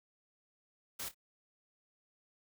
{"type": "noise with echo", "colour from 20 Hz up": "white", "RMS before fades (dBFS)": -41, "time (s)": [0.99, 1.09], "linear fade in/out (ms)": 10, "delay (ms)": 28, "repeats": 2, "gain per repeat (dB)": -13, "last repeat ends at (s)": 1.146, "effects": []}